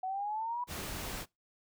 sine exponential sweep, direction up, 740 to 987.8 Hz, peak -33 dBFS, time 0.03-0.64 s, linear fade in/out 5 ms
pink noise, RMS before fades -40 dBFS, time 0.67-1.26 s, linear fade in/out 50 ms
effects noise-tail reverb RT60 0.2 s tail -23 dB re dry

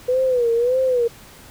sine tone with vibrato, 491.8 Hz, B4, 7 cents flat, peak -15 dBFS, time 0.08-1.08 s, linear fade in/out 10 ms, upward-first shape sine, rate 1.7 Hz, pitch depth 110 cents each way, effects pink hiss -44 dBFS RMS until 1.5 s

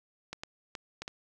clicks, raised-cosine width 0.2 ms, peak -21 dBFS, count 5, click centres 0.33 / 0.435 / 0.752 / 1.02 / 1.079 s, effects none

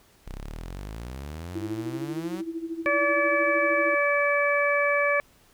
sawtooth exponential sweep, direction up, 30.44 to 196 Hz, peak -31 dBFS, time 0.26-2.42 s, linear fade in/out 20 ms
sine tone with tremolo, 329.6 Hz, E4, in tune, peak -27 dBFS, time 1.55-3.95 s, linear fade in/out 10 ms, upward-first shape sine, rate 13 Hz, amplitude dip 75%
harmonic tone, 575 Hz, D5, 37 cents flat, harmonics 1 / 2 / 3 / 4, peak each -24 / -28 / -27 / -26 dBFS, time 2.86-5.2 s, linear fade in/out 0 ms
effects pink hiss -59 dBFS RMS until 5.53 s

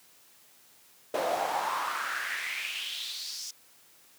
brown noise with high-pass filter sweep, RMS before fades -33 dBFS, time 1.14-3.51 s, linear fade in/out 5 ms, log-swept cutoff 550 to 5800 Hz, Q 4.4, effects white hiss -59 dBFS RMS until 4.18 s + high-pass 100 Hz 12 dB/octave

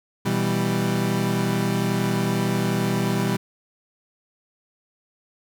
30% pulse chord, E minor, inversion second, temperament equal, 123.47 / 164.81 / 196 Hz, B2 / E3 / G3, 0 / 0 / 0 cents, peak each -23 / -24 / -21 dBFS, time 0.25-3.37 s, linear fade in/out 10 ms, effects none

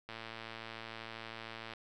click train, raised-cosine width 0.3 ms, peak -28 dBFS, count 187, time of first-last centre 0.09-1.736 s, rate 113 Hz, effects none

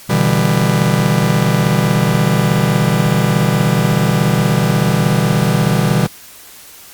45% pulse chord, E minor seventh, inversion second, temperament just, 123.61 / 148.33 / 164.81 / 197.78 Hz, B2 / D3 / E3 / G3, +2 / +18 / 0 / +16 cents, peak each -17 dBFS, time 0.09-6.07 s, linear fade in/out 10 ms, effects white hiss -38 dBFS RMS until 6.93 s + Opus 48 kbps

